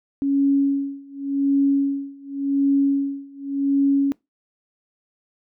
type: tone with tremolo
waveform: sine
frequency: 277.9 Hz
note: C#4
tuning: 4 cents sharp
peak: -14 dBFS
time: 0.22-4.12 s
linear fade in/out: 0 ms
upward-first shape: sine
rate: 0.89 Hz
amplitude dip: 95%
effects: noise-tail reverb RT60 0.2 s tail -23 dB re dry